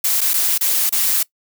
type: noise with dropouts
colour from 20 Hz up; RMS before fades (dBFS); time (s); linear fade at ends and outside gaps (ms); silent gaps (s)
blue; -17; 0.04-1.23; 5; 0.208-0.213 / 0.335-0.339 / 0.579-0.609 / 0.895-0.924
effects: noise-tail reverb RT60 0.1 s tail -21 dB re dry